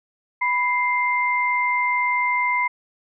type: tone pair together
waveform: sine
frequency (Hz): 987.8 / 2093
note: B5 / C7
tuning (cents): 0 / 0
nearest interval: octave + minor second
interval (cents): 1300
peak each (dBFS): -21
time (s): 0.41-2.68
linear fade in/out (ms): 10
effects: none